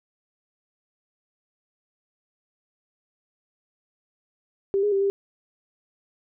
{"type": "tone with pitch steps", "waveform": "sine", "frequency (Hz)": [393.7, 413.8, 392.5, 396.7], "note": ["G4", "G#4", "G4", "G4"], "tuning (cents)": [8, -6, 2, 21], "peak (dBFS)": -19, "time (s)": [4.74, 5.1], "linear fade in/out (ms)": 0, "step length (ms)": 90, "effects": []}